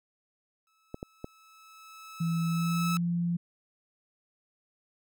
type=tone with exponential growth; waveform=sawtooth; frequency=1302 Hz; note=E6; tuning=22 cents flat; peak=-26 dBFS; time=0.67-2.97 s; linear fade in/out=1 ms; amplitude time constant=500 ms
type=clicks; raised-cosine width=2 ms; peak=-22 dBFS; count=3; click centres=0.944 / 1.029 / 1.244 s
type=tone with pitch glide; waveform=sine; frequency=166.4 to 172.27 Hz; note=E3 to F3; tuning=+17 to -23 cents; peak=-26 dBFS; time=2.2-3.37 s; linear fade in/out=10 ms; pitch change=+60 cents; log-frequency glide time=2.46-3 s
effects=none

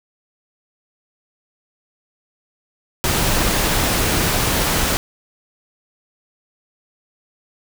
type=noise; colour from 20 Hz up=pink; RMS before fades=-18 dBFS; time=3.04-4.97 s; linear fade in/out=0 ms; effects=none

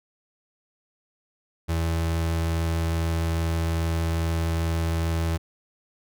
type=tone; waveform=35% pulse; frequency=82.41 Hz; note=E2; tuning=in tune; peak=-21 dBFS; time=1.68-5.38 s; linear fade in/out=20 ms; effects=none

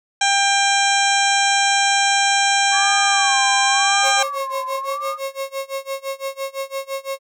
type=harmonic tone; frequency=795 Hz; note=G5; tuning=24 cents sharp; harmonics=1 / 2 / 3 / 4 / 5 / 7 / 8 / 9 / 10; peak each=-18 / -21 / -23 / -24 / -25 / -26 / -27 / -28 / -28 dBFS; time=0.21-4.23 s; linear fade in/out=5 ms
type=tone with vibrato; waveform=sine; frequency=1122 Hz; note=C#6; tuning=21 cents sharp; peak=-24 dBFS; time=2.71-5.19 s; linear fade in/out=50 ms; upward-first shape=sine; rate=0.91 Hz; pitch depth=150 cents each way
type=tone with exponential decay; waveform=sine; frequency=1675 Hz; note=G#6; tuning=14 cents sharp; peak=-25 dBFS; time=2.73-5.49 s; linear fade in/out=2 ms; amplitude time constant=600 ms
type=tone with tremolo; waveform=35% pulse; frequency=543 Hz; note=C#5; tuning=36 cents flat; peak=-20 dBFS; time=4.02-7.19 s; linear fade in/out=50 ms; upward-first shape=sine; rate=5.9 Hz; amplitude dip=95%
effects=none

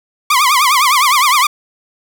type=tone with vibrato; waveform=sawtooth; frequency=1100 Hz; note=C#6; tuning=14 cents flat; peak=-5 dBFS; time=0.3-1.47 s; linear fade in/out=5 ms; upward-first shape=triangle; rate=9.8 Hz; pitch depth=220 cents each way; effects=none

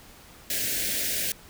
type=band-stop noise; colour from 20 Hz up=white; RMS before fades=-28 dBFS; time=0.5-1.32 s; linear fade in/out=2 ms; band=690 to 1500 Hz; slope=96 dB/octave; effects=pink hiss -50 dBFS RMS until 1.49 s

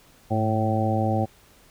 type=harmonic tone with a mistuned harmonic; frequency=110 Hz; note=A2; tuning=in tune; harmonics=1 / 2 / 3 / 4 / 5 / 6 / 7; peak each=-24 / -27 / -30 / -36 / -29 / -34 / -27 dBFS; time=0.3-1.26 s; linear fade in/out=20 ms; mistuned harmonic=1; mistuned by=-68 cents; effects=pink hiss -55 dBFS RMS until 1.7 s

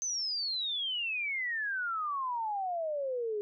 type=exponential sweep; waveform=sine; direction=down; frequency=6272 to 406 Hz; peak=-31 dBFS; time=0.02-3.41 s; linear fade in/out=0 ms; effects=none

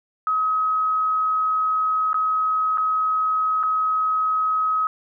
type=tone with dropouts; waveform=sine; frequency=1272 Hz; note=D#6; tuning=38 cents sharp; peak=-18 dBFS; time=0.27-4.87 s; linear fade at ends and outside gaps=1 ms; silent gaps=2.131-2.143 / 2.774-2.781 / 3.63-3.635 s; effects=none

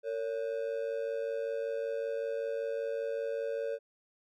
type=ring-modulated tone; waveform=triangle; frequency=509 Hz; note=C5; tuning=48 cents flat; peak=-27 dBFS; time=0.03-3.79 s; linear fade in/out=50 ms; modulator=52.6 Hz; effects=none

